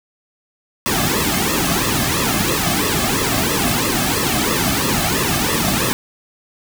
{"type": "noise with flanger", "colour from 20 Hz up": "pink", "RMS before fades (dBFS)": -18, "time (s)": [0.86, 5.93], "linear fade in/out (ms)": 0, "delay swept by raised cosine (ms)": [1.3, 2.14], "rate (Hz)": 3, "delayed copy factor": -1, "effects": []}